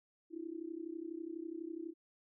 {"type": "tone with amplitude modulation", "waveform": "sine", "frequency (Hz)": 329.6, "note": "E4", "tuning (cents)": 0, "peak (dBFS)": -37, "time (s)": [0.3, 1.94], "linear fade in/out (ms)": 50, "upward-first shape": "sine", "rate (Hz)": 32.1, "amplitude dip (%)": 90, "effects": []}